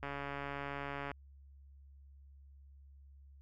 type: click train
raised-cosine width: 0.5 ms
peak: -26 dBFS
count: 154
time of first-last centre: 0.03-1.115 s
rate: 141 Hz
effects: added 69 Hz sine -55 dBFS peak until 3.41 s